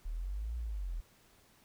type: linear two-way sweep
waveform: sine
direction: up then down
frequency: 36.71 to 59.8 to 38.44 Hz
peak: -35 dBFS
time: 0.05-1.01 s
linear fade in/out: 10 ms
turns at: 0.57 s
effects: pink hiss -65 dBFS RMS until 1.64 s